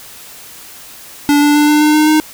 square tone with pitch steps, 290 / 293 / 296.1 / 299.2 / 302.3 / 305.5 / 308.7 Hz, D4 / D4 / D4 / D4 / D#4 / D#4 / D#4, -22 / -4 / +14 / +32 / -50 / -32 / -14 cents, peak -8 dBFS, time 1.29-2.2 s, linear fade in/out 0 ms, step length 130 ms, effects white hiss -35 dBFS RMS until 2.33 s

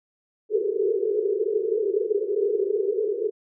pink band-pass noise, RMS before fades -24 dBFS, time 0.49-3.31 s, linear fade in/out 50 ms, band 390 to 450 Hz, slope 96 dB/octave, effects none

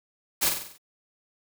white noise with echo, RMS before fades -23 dBFS, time 0.41-0.5 s, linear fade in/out 20 ms, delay 47 ms, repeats 6, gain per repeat -5 dB, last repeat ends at 0.782 s, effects none

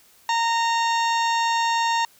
harmonic tone with a mistuned harmonic, 923 Hz, A#5, 17 cents flat, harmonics 1 / 2 / 3 / 4 / 5 / 6 / 7 / 8, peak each -20 / -28 / -32 / -32 / -35 / -36 / -39 / -40 dBFS, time 0.29-2.05 s, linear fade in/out 2 ms, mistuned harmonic 5, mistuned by -94 cents, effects white hiss -55 dBFS RMS until 2.19 s

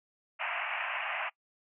white band-pass noise, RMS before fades -35 dBFS, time 0.39-1.3 s, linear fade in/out 20 ms, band 620 to 2800 Hz, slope 96 dB/octave, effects noise-tail reverb RT60 0.1 s tail -23 dB re dry

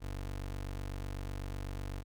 25% pulse tone, 48 Hz, G1, 36 cents flat, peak -34 dBFS, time 0-2.04 s, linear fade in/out 50 ms, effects none

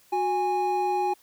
triangle tone pair together, 366 / 825 Hz, F#4 / G#5, -19 / -12 cents, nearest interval octave + major second, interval 1407 cents, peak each -26 / -22 dBFS, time 0.12-1.14 s, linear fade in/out 10 ms, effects white hiss -59 dBFS RMS until 1.22 s

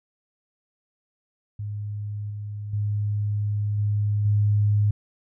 sine tone with level steps, 103.83 Hz, G#2, in tune, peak -28 / -30 / -22 / -20 / -17 dBFS, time 1.59-4.91 s, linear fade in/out 5 ms, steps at 2.3 / 2.73 / 3.78 / 4.25 s, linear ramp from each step 5 ms, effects none

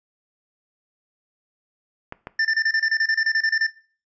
clicks, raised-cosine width 0.5 ms, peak -17 dBFS, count 2, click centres 2.124 / 2.271 s
square tone bursts, 1785 Hz, A6, 24 cents sharp, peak -18 dBFS, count 15, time 2.39-3.668 s, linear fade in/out 5 ms, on 60 ms, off 27 ms
effects noise-tail reverb RT60 0.4 s tail -19 dB re dry + resampled to 16000 Hz

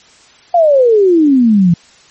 sine exponential sweep, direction down, 714 to 164.81 Hz, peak -5 dBFS, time 0.54-1.74 s, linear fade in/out 5 ms, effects white hiss -44 dBFS RMS until 2.1 s + MP3 32 kbps

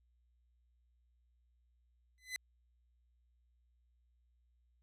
sawtooth tone with exponential growth, 2019 Hz, B6, 38 cents sharp, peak -31 dBFS, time 2.18-2.36 s, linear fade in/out 0 ms, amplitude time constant 38 ms, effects added 60 Hz sine -70 dBFS peak until 4.82 s + low-pass 12000 Hz 12 dB/octave

